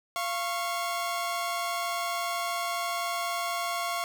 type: tone pair together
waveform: sawtooth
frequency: 691 / 1096.9 Hz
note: F5 / C#6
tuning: -19 / -19 cents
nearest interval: minor sixth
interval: 800 cents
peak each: -28 dBFS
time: 0.16-4.04 s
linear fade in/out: 0 ms
effects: none